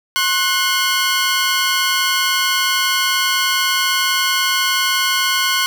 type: tone pair together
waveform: 15% pulse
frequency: 1068.1 / 1480 Hz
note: C6 / F#6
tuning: +35 / 0 cents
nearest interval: tritone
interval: 565 cents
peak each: -11 dBFS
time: 0.16-5.66 s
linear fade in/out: 0 ms
effects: none